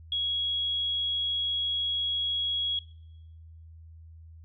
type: tone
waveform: sine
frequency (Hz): 3322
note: G#7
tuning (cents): 0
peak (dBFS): -26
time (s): 0.12-2.79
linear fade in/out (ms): 2
effects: noise-tail reverb RT60 1.0 s tail -21 dB re dry + added 81 Hz sine -46 dBFS peak until 4.44 s